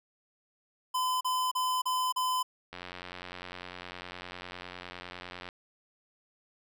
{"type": "tone bursts", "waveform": "square", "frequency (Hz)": 1016, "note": "B5", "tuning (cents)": 49, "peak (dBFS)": -28, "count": 5, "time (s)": [0.94, 2.43], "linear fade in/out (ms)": 10, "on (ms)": 270, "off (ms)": 35}
{"type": "click train", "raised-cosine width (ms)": 0.3, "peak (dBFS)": -25, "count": 249, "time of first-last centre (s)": [2.73, 5.489], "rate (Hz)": 89.9}
{"effects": []}